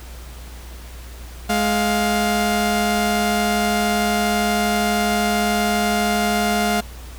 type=tone pair together; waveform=sawtooth; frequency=210 / 702.7 Hz; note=G#3 / F5; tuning=+19 / +10 cents; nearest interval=octave + major sixth; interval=2091 cents; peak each=-16 dBFS; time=1.49-6.81 s; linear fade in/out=10 ms; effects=added 60 Hz sine -34 dBFS peak until 7.18 s + pink hiss -42 dBFS RMS until 7.18 s